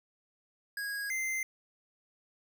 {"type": "tone pair in turn", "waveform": "square", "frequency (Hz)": [1647, 2079], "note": ["G#6", "C7"], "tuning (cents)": [-15, -12], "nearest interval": "major third", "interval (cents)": 403, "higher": "second", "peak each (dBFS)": [-35, -32], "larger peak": "second", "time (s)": [[0.77, 1.1], [1.1, 1.43]], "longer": "neither", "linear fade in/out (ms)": 2, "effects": []}